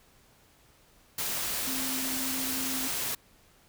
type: tone in noise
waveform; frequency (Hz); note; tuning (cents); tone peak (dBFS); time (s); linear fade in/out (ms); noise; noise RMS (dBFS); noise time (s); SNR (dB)
sine; 262.3; C4; +4; -36; 1.67-2.88; 5; white; -32; 1.18-3.15; -7
effects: pink hiss -61 dBFS RMS until 3.68 s